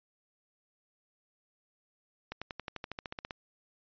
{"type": "accelerating click train", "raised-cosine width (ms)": 0.3, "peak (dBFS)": -22, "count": 14, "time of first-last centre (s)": [2.32, 3.308], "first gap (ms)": 96, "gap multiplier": 0.96, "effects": ["resampled to 11025 Hz"]}